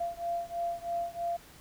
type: beating tone pair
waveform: sine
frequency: 686 / 689.1 Hz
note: F5 / F5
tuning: -31 / -23 cents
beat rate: 3.1 Hz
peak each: -34 / -35 dBFS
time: 0-1.37 s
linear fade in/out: 10 ms
effects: pink hiss -54 dBFS RMS until 1.6 s